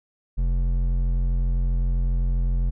sine tone with hard clipping, 43.83 Hz, F1, 7 cents sharp, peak -21 dBFS, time 0.37-2.71 s, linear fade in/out 20 ms, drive 8 dB, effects none

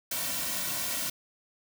white noise with comb filter, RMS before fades -32 dBFS, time 0.11-1.1 s, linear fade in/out 5 ms, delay 2.4 ms, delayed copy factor -0.8, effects none

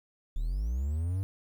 triangle linear sweep, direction up, 33.41 to 98.4 Hz, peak -26 dBFS, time 0.36-1.23 s, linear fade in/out 0 ms, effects 10-bit

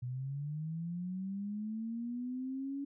sine linear sweep, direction up, 121.5 to 282.2 Hz, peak -36 dBFS, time 0.02-2.85 s, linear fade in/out 10 ms, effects none

